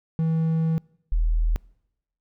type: tone pair in turn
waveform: triangle / sine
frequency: 161.7 / 40.34 Hz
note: E3 / E1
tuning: -33 / -37 cents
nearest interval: 2 octaves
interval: 2404 cents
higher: first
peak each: -18 dBFS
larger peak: neither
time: 0.19-0.78 / 1.12-1.56 s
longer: first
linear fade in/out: 0 ms
effects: noise-tail reverb RT60 0.9 s tail -26 dB re dry